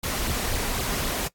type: noise with flanger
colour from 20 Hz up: pink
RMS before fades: -27 dBFS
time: 0.03-1.28 s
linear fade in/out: 10 ms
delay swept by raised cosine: 0.23 to 5.13 ms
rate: 3.9 Hz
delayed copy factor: +0.6
effects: noise-tail reverb RT60 0.1 s tail -19 dB re dry + AAC 64 kbps